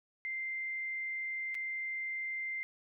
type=tone with dropouts; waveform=sine; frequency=2089 Hz; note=C7; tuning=3 cents flat; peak=-35 dBFS; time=0.25-2.63 s; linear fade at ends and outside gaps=0 ms; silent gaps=1.545-1.551 s; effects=none